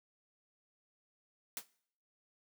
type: noise with exponential decay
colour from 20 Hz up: white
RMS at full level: -36 dBFS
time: 1.57-1.66 s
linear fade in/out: 1 ms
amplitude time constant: 19 ms
effects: noise-tail reverb RT60 0.6 s tail -21 dB re dry + high-pass 200 Hz 12 dB/octave